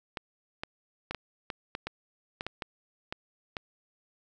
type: clicks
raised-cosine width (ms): 0.3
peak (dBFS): -18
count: 12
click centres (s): 0.172 / 0.635 / 1.11 / 1.147 / 1.502 / 1.751 / 1.87 / 2.409 / 2.466 / 2.622 / 3.125 / 3.568
effects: none